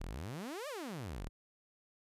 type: exponential two-way sweep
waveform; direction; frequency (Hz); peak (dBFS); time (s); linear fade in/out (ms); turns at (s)
sawtooth; up then down; 32.7 to 622.3 to 32.7; -37; 0-1.29; 10; 0.68
effects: resampled to 32000 Hz